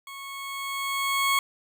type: tone with level ramp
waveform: 20% pulse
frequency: 1100 Hz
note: C#6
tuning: 14 cents flat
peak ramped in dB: -34 to -15 dBFS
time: 0.07-1.39 s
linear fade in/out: 2 ms
effects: none